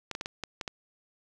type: clicks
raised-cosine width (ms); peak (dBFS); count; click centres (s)
0.2; -17; 7; 0.113 / 0.151 / 0.211 / 0.259 / 0.437 / 0.612 / 0.678
effects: none